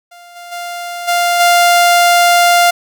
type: tone with level steps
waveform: sawtooth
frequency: 698.5 Hz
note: F5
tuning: in tune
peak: -32 / -26 / -18 / -7 / -3 dBFS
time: 0.11-2.71 s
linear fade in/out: 10 ms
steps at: 0.35 / 0.51 / 1.07 / 1.39 s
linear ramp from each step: 20 ms
effects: none